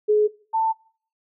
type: tone pair in turn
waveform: sine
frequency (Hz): 422.6 / 891.3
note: G#4 / A5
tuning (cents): +30 / +22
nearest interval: octave + minor second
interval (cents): 1292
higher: second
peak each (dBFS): -14 / -18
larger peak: first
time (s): 0.08-0.28 / 0.53-0.73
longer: neither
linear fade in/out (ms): 20
effects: noise-tail reverb RT60 0.5 s tail -22 dB re dry